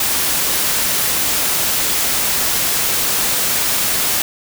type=noise; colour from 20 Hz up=white; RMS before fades=-17 dBFS; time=0-4.22 s; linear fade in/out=2 ms; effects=none